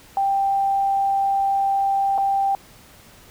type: tone with dropouts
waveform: sine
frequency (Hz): 787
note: G5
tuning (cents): +7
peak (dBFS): -17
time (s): 0.17-2.55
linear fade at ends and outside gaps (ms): 1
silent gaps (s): 2.179-2.183
effects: pink hiss -48 dBFS RMS until 3.3 s